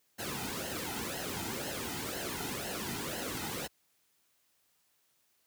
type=noise with flanger; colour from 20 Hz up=pink; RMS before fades=-38 dBFS; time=0.18-3.68 s; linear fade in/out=20 ms; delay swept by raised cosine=0.84 to 1.81 ms; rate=2 Hz; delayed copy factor=-0.7; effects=white hiss -73 dBFS RMS until 5.46 s + high-pass 60 Hz 12 dB/octave